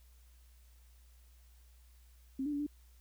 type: tone with pitch steps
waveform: sine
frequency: 267.4 / 295.5 / 286.5 / 294.2 Hz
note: C4 / D4 / D4 / D4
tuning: +38 / +11 / -43 / +3 cents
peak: -33 dBFS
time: 2.39-2.666 s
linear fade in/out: 5 ms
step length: 69 ms
effects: added 60 Hz sine -58 dBFS peak until 3 s + white hiss -70 dBFS RMS until 3 s